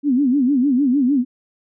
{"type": "tone with vibrato", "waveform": "sine", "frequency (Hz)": 266.7, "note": "C4", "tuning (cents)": 33, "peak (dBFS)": -13, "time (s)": [0.03, 1.25], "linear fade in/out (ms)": 50, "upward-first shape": "sine", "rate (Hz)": 6.6, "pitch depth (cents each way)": 170, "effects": []}